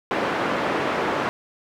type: band-pass noise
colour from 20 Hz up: pink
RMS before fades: -24 dBFS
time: 0.11-1.29 s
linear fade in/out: 0 ms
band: 290 to 1800 Hz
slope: 12 dB/octave
effects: none